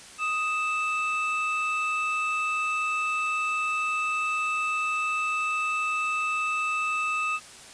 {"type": "tone pair together", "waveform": "triangle", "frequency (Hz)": [1249, 2634], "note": ["D#6", "E7"], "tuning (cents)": [6, -2], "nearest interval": "octave + minor second", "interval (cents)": 1292, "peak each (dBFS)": -26, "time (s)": [0.18, 7.4], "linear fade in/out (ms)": 50, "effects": ["white hiss -46 dBFS RMS until 7.73 s", "resampled to 22050 Hz"]}